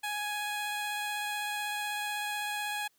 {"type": "tone with vibrato", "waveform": "15% pulse", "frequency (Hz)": 833, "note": "G#5", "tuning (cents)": 5, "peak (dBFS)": -26, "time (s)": [0.03, 2.88], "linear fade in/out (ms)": 10, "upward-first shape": "sine", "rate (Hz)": 16, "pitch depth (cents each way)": 10, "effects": ["white hiss -71 dBFS RMS until 2.98 s"]}